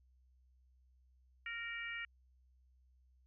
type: harmonic tone with a mistuned harmonic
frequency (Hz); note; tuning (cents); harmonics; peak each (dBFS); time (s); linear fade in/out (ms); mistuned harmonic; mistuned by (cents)
464.9; A#4; -5; 3 / 4 / 5 / 6; -49 / -44 / -45 / -51; 1.46-2.05; 2; 6; +28
effects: added 63 Hz sine -66 dBFS peak until 3.26 s